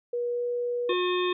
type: tone with pitch glide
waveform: sine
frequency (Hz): 481.6 to 484.4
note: B4 to B4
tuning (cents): -44 to -34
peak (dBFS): -26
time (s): 0.13-0.93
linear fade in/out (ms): 5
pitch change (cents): +10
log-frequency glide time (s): 0.3-0.43
type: harmonic tone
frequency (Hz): 360.4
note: F#4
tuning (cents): -45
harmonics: 1 / 3 / 5 / 7 / 9 / 10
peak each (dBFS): -25 / -31 / -38 / -35 / -40 / -35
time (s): 0.89-1.33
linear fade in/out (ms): 5
effects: none